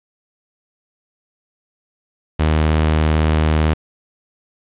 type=tone; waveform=sawtooth; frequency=77.9 Hz; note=D#2; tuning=3 cents sharp; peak=-9 dBFS; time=2.39-3.74 s; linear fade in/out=10 ms; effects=resampled to 8000 Hz + 7-bit